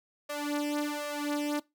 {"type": "tone with flanger", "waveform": "sawtooth", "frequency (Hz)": 293.7, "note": "D4", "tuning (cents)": 0, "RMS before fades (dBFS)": -32, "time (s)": [0.29, 1.6], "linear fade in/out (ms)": 10, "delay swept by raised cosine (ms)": [1.8, 3.8], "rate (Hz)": 1.3, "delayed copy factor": 0.95, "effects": ["noise-tail reverb RT60 0.2 s tail -21 dB re dry"]}